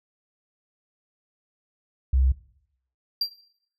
sine tone, 65.3 Hz, C2, 3 cents flat, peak -17 dBFS, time 2.13-2.32 s, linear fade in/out 5 ms
triangle tone with exponential decay, 4730 Hz, D8, 12 cents sharp, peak -18 dBFS, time 3.21-3.36 s, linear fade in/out 5 ms, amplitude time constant 31 ms
effects noise-tail reverb RT60 0.7 s tail -18 dB re dry

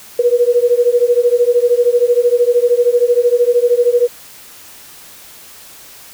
sine beating tone pair, 477.2 / 490.2 Hz, A#4 / B4, +41 / -13 cents, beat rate 13 Hz, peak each -12 dBFS, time 0.19-4.08 s, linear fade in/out 5 ms, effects white hiss -38 dBFS RMS until 6.13 s

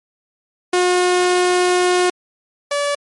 sawtooth tone pair in turn, 360 / 575.1 Hz, F#4 / D5, -47 / -36 cents, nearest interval minor sixth, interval 811 cents, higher second, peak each -9 / -13 dBFS, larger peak first, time 0.73-2.1 / 2.71-2.95 s, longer first, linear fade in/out 5 ms, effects MP3 48 kbps

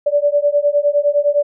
sine beating tone pair, 576 / 585.8 Hz, D5 / D5, -34 / -5 cents, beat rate 9.8 Hz, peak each -15 dBFS, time 0.06-1.43 s, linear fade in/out 10 ms, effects none

